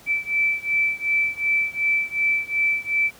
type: beating tone pair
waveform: sine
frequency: 2321 / 2323.7 Hz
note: D7 / D7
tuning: -21 / -19 cents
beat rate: 2.7 Hz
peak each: -22 / -23 dBFS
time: 0.06-3.11 s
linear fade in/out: 50 ms
effects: pink hiss -48 dBFS RMS until 3.19 s + high-pass 60 Hz 12 dB/octave